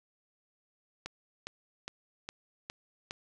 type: click train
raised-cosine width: 0.2 ms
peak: -21 dBFS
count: 6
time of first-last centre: 1.06-3.109 s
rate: 2.44 Hz
effects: none